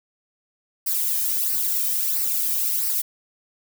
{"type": "noise with flanger", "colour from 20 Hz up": "violet", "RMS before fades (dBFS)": -23, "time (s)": [0.86, 3.02], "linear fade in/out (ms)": 10, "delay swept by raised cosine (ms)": [0.29, 1.49], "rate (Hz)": 1.5, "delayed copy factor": -0.6, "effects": []}